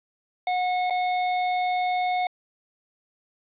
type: tone with dropouts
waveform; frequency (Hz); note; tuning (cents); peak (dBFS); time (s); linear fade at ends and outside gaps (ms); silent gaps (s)
square; 728; F#5; -28; -23; 0.47-2.27; 2; 0.899-0.906
effects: resampled to 8000 Hz + 9-bit